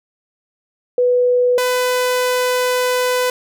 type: tone pair in turn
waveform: sine / sawtooth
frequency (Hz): 493.9 / 500.5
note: B4 / B4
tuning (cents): 0 / +23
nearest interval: unison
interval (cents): 23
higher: second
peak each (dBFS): -11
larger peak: neither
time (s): 0.98-1.58 / 1.58-3.3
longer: second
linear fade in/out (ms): 2
effects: none